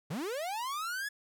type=linear sweep; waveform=45% pulse; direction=up; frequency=125.8 to 1717 Hz; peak=-34 dBFS; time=0.1-1.09 s; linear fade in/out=10 ms; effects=none